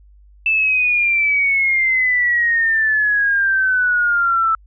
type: exponential sweep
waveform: sine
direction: down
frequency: 2650 to 1315 Hz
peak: -13 dBFS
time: 0.46-4.55 s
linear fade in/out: 2 ms
effects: added 50 Hz sine -44 dBFS peak until 4.66 s